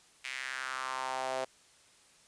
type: tone with high-pass filter sweep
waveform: sawtooth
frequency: 130.81 Hz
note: C3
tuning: in tune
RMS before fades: -37 dBFS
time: 0.24-1.45 s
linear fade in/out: 10 ms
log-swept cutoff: 2300 to 580 Hz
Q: 3.2
effects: white hiss -62 dBFS RMS until 2.27 s + resampled to 22050 Hz